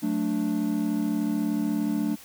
triangle chord, D major, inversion first, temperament just, 183.54 / 220.2 / 293.7 Hz, F#3 / A3 / D4, -14 / +2 / 0 cents, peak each -30 / -25 / -25 dBFS, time 0.02-2.16 s, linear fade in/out 20 ms, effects white hiss -48 dBFS RMS until 2.24 s

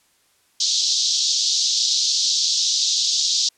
pink band-pass noise, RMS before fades -20 dBFS, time 0.6-3.49 s, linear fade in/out 5 ms, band 3700 to 6500 Hz, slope 48 dB/octave, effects white hiss -61 dBFS RMS until 3.57 s + low-pass 11000 Hz 12 dB/octave

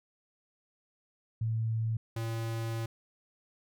sine / square tone pair in turn, 112.2 / 113.83 Hz, A2 / A#2, +34 / -41 cents, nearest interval unison, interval 25 cents, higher second, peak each -28 / -33 dBFS, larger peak first, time 1.41-1.97 / 2.16-2.86 s, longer second, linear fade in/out 5 ms, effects none

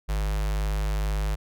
square tone with notch filter, 51.1 Hz, G#1, 27 cents flat, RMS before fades -26 dBFS, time 0.08-1.36 s, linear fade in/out 20 ms, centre 280 Hz, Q 1.2, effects none

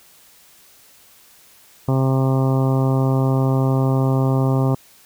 harmonic tone, 132.7 Hz, C3, 25 cents sharp, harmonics 1 / 2 / 3 / 4 / 5 / 6 / 7 / 8 / 9, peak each -16 / -22 / -26 / -28 / -30 / -32 / -33 / -34 / -35 dBFS, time 1.88-4.75 s, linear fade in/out 5 ms, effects white hiss -50 dBFS RMS until 5.05 s

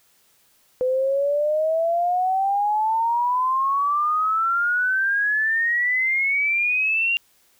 sine exponential sweep, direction up, 503 to 2794 Hz, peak -18 dBFS, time 0.81-7.17 s, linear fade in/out 0 ms, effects white hiss -60 dBFS RMS until 7.59 s

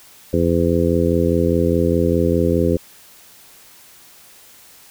harmonic tone, 84.9 Hz, F2, 48 cents flat, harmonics 1 / 2 / 3 / 4 / 5 / 6, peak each -21 / -21 / -21 / -21 / -21 / -21 dBFS, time 0.33-2.77 s, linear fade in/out 5 ms, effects white hiss -46 dBFS RMS until 4.9 s

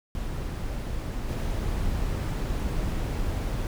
brown noise with level steps, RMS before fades -31 / -28 dBFS, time 0.15-3.67 s, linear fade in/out 0 ms, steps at 1.28 s, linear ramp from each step 10 ms, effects none

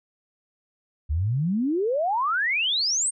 sine exponential sweep, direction up, 69.3 to 8880 Hz, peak -21 dBFS, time 1.09-3.11 s, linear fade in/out 20 ms, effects none

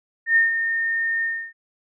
sine tone with ADSR envelope, 1826 Hz, A#6, 36 cents flat, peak -12 dBFS, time 0.26-1.53 s, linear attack 99 ms, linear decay 150 ms, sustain -8 dB, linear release 300 ms, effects none

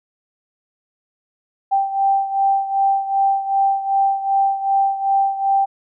sine beating tone pair, 784 / 786.6 Hz, G5 / G5, 0 / +6 cents, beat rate 2.6 Hz, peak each -16 / -21 dBFS, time 1.71-5.66 s, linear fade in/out 20 ms, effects none

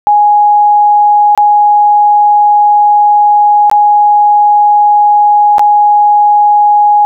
sine tone with dropouts, 830.6 Hz, G#5, in tune, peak -3 dBFS, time 0.07-7.05 s, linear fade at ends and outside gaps 0 ms, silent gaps 1.35-1.376 / 3.698-3.714 / 5.583-5.594 s, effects none

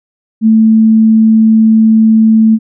sine tone, 221 Hz, A3, 8 cents sharp, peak -3 dBFS, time 0.41-2.59 s, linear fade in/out 50 ms, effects none

